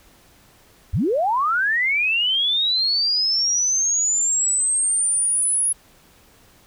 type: linear sweep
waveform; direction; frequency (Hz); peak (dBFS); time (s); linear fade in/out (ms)
sine; up; 53.3 to 10548; -17; 0.93-5.73; 10
effects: pink hiss -53 dBFS RMS until 6.66 s